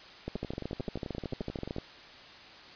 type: two click trains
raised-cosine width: 2 ms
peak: -24 / -21 dBFS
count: 17 / 21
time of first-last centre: 0.36-1.764 / 0.28-1.784 s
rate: 11.4 / 13.3 Hz
effects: white hiss -50 dBFS RMS until 2.75 s + resampled to 11025 Hz